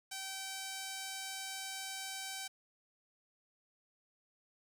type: tone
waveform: 5% pulse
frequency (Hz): 772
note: G5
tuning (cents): -27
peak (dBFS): -29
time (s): 0.11-2.48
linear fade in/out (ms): 10
effects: 11-bit